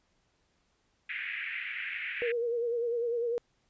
white band-pass noise, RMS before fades -37 dBFS, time 1.09-2.32 s, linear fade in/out 5 ms, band 1700 to 2500 Hz, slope 48 dB/octave
sine tone with vibrato, 471.7 Hz, A#4, 20 cents sharp, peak -28 dBFS, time 2.22-3.38 s, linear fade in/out 0 ms, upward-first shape sine, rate 10 Hz, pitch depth 50 cents each way
effects pink hiss -73 dBFS RMS until 3.69 s + resampled to 16000 Hz

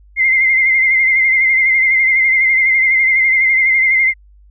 sine tone with vibrato, 2093 Hz, C7, in tune, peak -9 dBFS, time 0.16-4.14 s, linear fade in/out 50 ms, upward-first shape sine, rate 12 Hz, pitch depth 42 cents each way, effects added 50 Hz sine -42 dBFS peak until 4.5 s

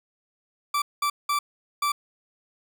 40% pulse tone bursts at uneven times, 1165 Hz, D6, 14 cents flat, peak -21 dBFS, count 4, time 0.74-0.82 / 1.02-1.1 / 1.29-1.39 / 1.82-1.92 s, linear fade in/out 5 ms, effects none

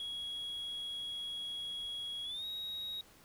sine tone with pitch glide, 3322 to 3794 Hz, G#7 to A#7, 0 to +30 cents, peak -36 dBFS, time 0-3.01 s, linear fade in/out 2 ms, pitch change +230 cents, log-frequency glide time 2.24-2.45 s, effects tanh soft clip ceiling -37 dBFS + pink hiss -61 dBFS RMS until 3.24 s

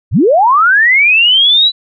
sine linear sweep, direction up, 57.8 to 3996 Hz, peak -5 dBFS, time 0.11-1.72 s, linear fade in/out 50 ms, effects none

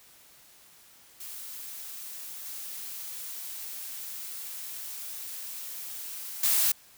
blue noise with level steps, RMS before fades -41 / -39 / -24 dBFS, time 1.2-6.72 s, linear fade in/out 5 ms, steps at 2.45 / 6.43 s, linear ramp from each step 5 ms, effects white hiss -56 dBFS RMS until 6.97 s

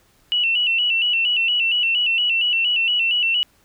sine tone with vibrato, 2813 Hz, F7, 12 cents sharp, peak -16 dBFS, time 0.32-3.43 s, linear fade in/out 0 ms, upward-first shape square, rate 4.3 Hz, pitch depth 72 cents each way, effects pink hiss -58 dBFS RMS until 3.64 s

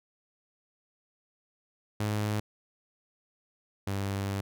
sawtooth tone pair in turn, 105.3 / 98.73 Hz, G#2 / G2, +24 / +13 cents, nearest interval minor second, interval 111 cents, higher first, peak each -24 / -26 dBFS, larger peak first, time 2-2.4 / 3.87-4.41 s, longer second, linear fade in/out 5 ms, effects none

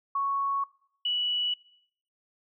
sine tone pair in turn, 1108.7 / 2946 Hz, C#6 / F#7, 0 / -8 cents, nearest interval octave + perfect fourth, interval 1692 cents, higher second, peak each -25 dBFS, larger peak neither, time 0.15-0.64 / 1.05-1.54 s, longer neither, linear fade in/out 5 ms, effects noise-tail reverb RT60 0.7 s tail -23 dB re dry

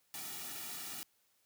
white noise with comb filter, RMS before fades -44 dBFS, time 0.14-1.03 s, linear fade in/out 0 ms, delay 1.9 ms, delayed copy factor -0.95, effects white hiss -74 dBFS RMS until 1.45 s + high-pass 60 Hz 12 dB/octave

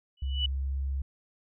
sine tone with exponential growth, 2960 Hz, F#7, in tune, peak -24 dBFS, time 0.17-0.46 s, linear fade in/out 5 ms, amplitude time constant 61 ms
sine tone with pitch glide, 67.3 to 68 Hz, C2 to C#2, +49 to -33 cents, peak -28 dBFS, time 0.22-1.02 s, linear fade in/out 5 ms, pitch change +18 cents, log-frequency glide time 0.41-0.77 s
effects none

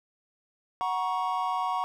triangle chord, F# major, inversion none, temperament equal with one note detuned, 740 / 948.6 / 1108.7 Hz, F#5 / A#5 / C#6, 0 / +30 / 0 cents, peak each -29 dBFS, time 0.81-1.84 s, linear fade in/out 0 ms, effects none

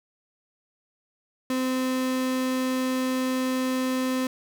35% pulse tone, 257.9 Hz, C4, 25 cents flat, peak -22 dBFS, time 1.5-4.27 s, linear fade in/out 2 ms, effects none

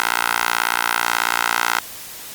10% pulse tone with high-pass filter, 58.27 Hz, A#1, in tune, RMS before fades -20 dBFS, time 0-1.8 s, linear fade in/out 0 ms, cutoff 1200 Hz, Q 2, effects white hiss -35 dBFS RMS until 2.34 s + Opus 48 kbps

